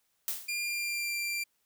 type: noise with exponential decay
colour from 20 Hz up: blue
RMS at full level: -30 dBFS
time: 0.28-0.62 s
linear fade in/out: 0 ms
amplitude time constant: 73 ms
type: tone with pitch glide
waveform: sawtooth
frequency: 2400 to 2367 Hz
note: D7 to D7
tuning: +37 to +13 cents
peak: -28 dBFS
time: 0.48-1.44 s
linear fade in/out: 10 ms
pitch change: -24 cents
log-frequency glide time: 0.63-1.15 s
effects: white hiss -75 dBFS RMS until 1.65 s